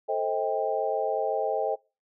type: chord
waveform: sine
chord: A half-diminished seventh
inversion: none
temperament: just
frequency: 440 / 528 / 633.6 / 792 Hz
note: A4 / C5 / Eb5 / G5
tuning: 0 / +16 / +31 / +18 cents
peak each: -30 / -31 / -30 / -30 dBFS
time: 0.08-1.76 s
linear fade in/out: 20 ms
effects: noise-tail reverb RT60 0.3 s tail -24 dB re dry